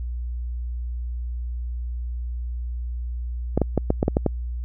clicks, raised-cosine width 2 ms, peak -5 dBFS, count 8, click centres 3.576 / 3.617 / 3.777 / 3.904 / 4.029 / 4.081 / 4.169 / 4.263 s, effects added 60 Hz sine -26 dBFS peak until 4.64 s

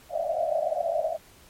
white band-pass noise, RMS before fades -27 dBFS, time 0.09-1.18 s, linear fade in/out 50 ms, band 600 to 690 Hz, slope 96 dB/octave, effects pink hiss -54 dBFS RMS until 1.49 s + MP3 64 kbps

